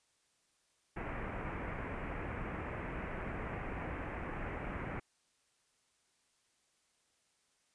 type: low-pass noise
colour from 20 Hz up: pink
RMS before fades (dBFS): -41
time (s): 0.96-5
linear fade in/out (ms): 10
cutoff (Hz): 2400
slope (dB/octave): 48
effects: white hiss -75 dBFS RMS until 7.74 s + resampled to 22050 Hz

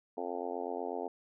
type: harmonic tone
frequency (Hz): 88.1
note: F2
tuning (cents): +16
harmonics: 3 / 4 / 5 / 6 / 7 / 8 / 9 / 10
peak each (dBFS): -44 / -43 / -40 / -44 / -45 / -42 / -44 / -48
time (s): 0.17-1.08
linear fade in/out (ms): 5
effects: none

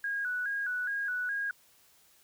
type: tone with vibrato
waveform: sine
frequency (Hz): 1554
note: G6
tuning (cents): -16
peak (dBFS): -30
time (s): 0.04-1.51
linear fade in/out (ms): 2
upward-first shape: square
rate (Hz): 2.4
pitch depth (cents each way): 86
effects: white hiss -63 dBFS RMS until 2.23 s

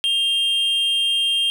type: tone pair together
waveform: triangle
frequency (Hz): 2794 / 3199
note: F7 / G7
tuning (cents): 0 / +34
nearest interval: major second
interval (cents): 234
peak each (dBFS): -24 / -16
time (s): 0.04-1.5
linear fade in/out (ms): 0
effects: none

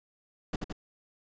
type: noise with echo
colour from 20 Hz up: brown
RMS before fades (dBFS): -30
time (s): 0.53-0.56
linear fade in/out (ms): 5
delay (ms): 83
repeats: 2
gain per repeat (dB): -3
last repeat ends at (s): 0.726
effects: resampled to 16000 Hz

